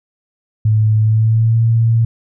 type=tone with pitch glide; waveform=sine; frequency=108.4 to 114.45 Hz; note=A2 to A#2; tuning=-25 to -31 cents; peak=-9 dBFS; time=0.65-2.05 s; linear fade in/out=5 ms; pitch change=+94 cents; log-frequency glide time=1-1.6 s; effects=none